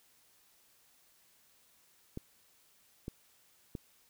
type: clicks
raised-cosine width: 3 ms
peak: -26 dBFS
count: 3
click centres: 2.174 / 3.081 / 3.752 s
effects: white hiss -67 dBFS RMS until 4.09 s